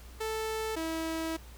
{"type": "tone pair in turn", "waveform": "sawtooth", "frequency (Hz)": [440, 324.1], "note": ["A4", "E4"], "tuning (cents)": [0, -29], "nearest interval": "perfect fourth", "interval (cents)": 529, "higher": "first", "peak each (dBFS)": -28, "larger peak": "neither", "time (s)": [[0.2, 0.76], [0.76, 1.37]], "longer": "second", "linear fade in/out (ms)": 10, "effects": ["added 60 Hz sine -47 dBFS peak until 1.57 s", "pink hiss -55 dBFS RMS until 1.57 s"]}